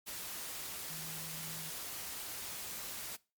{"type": "tone in noise", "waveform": "sine", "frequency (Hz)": 160, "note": "D#3", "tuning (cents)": 49, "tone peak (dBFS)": -49, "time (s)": [0.89, 1.7], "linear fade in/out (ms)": 20, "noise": "white", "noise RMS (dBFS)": -43, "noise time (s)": [0.06, 3.17], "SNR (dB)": -9, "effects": ["noise-tail reverb RT60 0.3 s tail -22 dB re dry", "MP3 96 kbps"]}